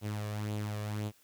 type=tone with flanger; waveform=sawtooth; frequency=105.3 Hz; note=G#2; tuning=24 cents sharp; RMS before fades=-36 dBFS; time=0.01-1.12 s; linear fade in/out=50 ms; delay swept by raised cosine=0.27 to 1.77 ms; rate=1.9 Hz; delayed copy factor=+0.5; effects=white hiss -65 dBFS RMS until 1.23 s